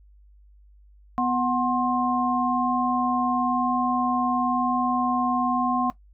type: tone cluster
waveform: sine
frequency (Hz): 248.3 / 739 / 1060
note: B3 / F#5 / C6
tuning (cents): +9 / -2 / +22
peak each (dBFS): -25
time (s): 1.18-5.9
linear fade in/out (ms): 0
effects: noise-tail reverb RT60 0.1 s tail -17 dB re dry + added 50 Hz sine -50 dBFS peak until 6.13 s

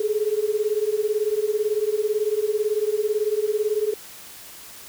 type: beating tone pair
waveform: sine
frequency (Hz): 415.3 / 433.3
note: G#4 / A4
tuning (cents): 0 / -27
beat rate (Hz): 18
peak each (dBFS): -23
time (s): 0-3.94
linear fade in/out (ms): 5
effects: white hiss -42 dBFS RMS until 4.88 s

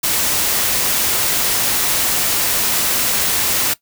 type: noise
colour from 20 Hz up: white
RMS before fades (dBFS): -17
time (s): 0.03-3.74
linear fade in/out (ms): 10
effects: noise-tail reverb RT60 0.1 s tail -18 dB re dry

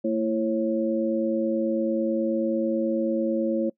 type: tone cluster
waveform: sine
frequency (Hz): 225.1 / 334.3 / 545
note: A3 / E4 / C#5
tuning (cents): +40 / +24 / -29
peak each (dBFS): -26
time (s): 0.04-3.7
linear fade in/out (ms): 10
effects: noise-tail reverb RT60 0.1 s tail -23 dB re dry

